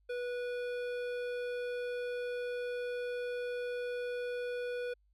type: tone with hard clipping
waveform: sine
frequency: 489.6 Hz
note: B4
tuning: 15 cents flat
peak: -37 dBFS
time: 0.09-4.94 s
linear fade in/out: 10 ms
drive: 13 dB
effects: added 50 Hz sine -67 dBFS peak until 5.13 s